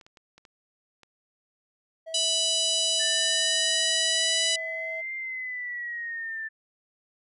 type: clicks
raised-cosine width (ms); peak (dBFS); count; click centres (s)
0.2; -34; 6; 0.012 / 0.065 / 0.172 / 0.38 / 0.452 / 1.033
type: tone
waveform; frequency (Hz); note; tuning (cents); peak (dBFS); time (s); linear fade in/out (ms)
triangle; 649; E5; -27; -34; 2.06-5.02; 20
type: harmonic tone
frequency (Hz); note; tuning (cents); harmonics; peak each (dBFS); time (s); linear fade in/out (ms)
987.8; B5; 0; 3 / 4 / 5 / 6 / 7 / 8 / 9 / 10; -27 / -29 / -31 / -33 / -34 / -35 / -36 / -37; 2.14-4.56; 5
type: exponential two-way sweep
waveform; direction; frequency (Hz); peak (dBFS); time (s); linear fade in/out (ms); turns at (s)
sine; up then down; 1765 to 2100 to 1765; -31; 2.99-6.49; 20; 5.15
effects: none